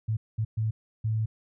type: tone bursts at uneven times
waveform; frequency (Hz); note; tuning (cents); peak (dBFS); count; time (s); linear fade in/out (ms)
sine; 110; A2; 0; -24; 4; 0.08-0.17 / 0.38-0.45 / 0.57-0.71 / 1.04-1.26; 10
effects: none